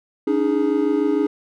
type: chord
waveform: triangle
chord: C# suspended second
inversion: none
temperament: equal with one note detuned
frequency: 284.5 / 311.1 / 415.3 Hz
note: C#4 / D#4 / G#4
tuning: +45 / 0 / 0 cents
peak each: -19 dBFS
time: 0.27-1.27 s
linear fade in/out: 5 ms
effects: none